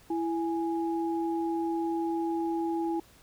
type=tone pair together; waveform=sine; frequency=332.6 / 830.6 Hz; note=E4 / G#5; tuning=+16 / 0 cents; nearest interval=octave + major third; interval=1584 cents; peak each=-28 / -34 dBFS; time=0.1-3 s; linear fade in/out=5 ms; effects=pink hiss -58 dBFS RMS until 3.22 s